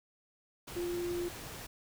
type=tone in noise; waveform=sine; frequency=349.2 Hz; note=F4; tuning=in tune; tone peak=-33 dBFS; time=0.76-1.29 s; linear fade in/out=10 ms; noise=pink; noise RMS=-45 dBFS; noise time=0.67-1.67 s; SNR=+9 dB; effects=none